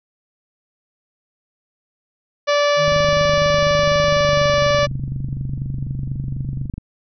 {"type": "harmonic tone", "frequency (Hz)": 581, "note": "D5", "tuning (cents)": -19, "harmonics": [1, 2, 3, 4, 5, 6, 7, 8, 9, 10], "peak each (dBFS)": [-15, -21, -25, -27, -29, -31, -32, -33, -34, -35], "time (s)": [2.47, 4.87], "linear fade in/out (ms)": 20}
{"type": "tone with pitch glide", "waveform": "sine", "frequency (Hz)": [153.4, 134.32], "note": ["D#3", "C3"], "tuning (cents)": [-24, 46], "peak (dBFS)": -24, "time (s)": [2.76, 6.7], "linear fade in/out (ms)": 50, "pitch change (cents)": -230, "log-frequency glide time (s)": [4.08, 4.74]}
{"type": "click train", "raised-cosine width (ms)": 5, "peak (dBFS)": -15, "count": 95, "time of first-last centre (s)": [2.88, 6.78], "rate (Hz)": 24.1}
{"effects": []}